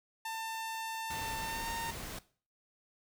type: tone with pitch glide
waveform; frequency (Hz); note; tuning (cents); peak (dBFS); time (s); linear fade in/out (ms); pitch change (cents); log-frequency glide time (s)
sawtooth; 895 to 918.6; A5 to A#5; +29 to -26; -33; 0.25-1.91; 5; +45; 1.41-1.71
type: noise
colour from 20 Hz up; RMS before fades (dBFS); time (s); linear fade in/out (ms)
pink; -43; 1.1-2.19; 5
effects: noise-tail reverb RT60 0.4 s tail -17 dB re dry